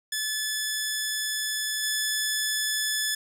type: tone with level steps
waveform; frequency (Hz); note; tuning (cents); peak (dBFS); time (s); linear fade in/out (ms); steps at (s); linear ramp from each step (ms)
10% pulse; 1729; A6; -31; -18 / -16; 0.12-3.15; 5; 1.83; 2
effects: none